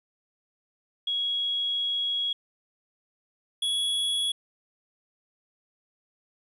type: tone pair in turn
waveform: sine / square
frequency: 3322 / 3359 Hz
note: G#7 / G#7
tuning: 0 / +19 cents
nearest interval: unison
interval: 19 cents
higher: second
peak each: -25 / -25 dBFS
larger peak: neither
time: 1.07-2.33 / 3.62-4.32 s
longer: first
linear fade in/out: 5 ms
effects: resampled to 24000 Hz + 10-bit